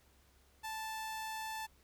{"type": "tone", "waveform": "sawtooth", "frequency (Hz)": 879, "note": "A5", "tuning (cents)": -2, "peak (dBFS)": -36, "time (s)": [0.63, 1.67], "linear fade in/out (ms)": 20, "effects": ["added 67 Hz sine -68 dBFS peak until 1.83 s", "pink hiss -69 dBFS RMS until 1.83 s"]}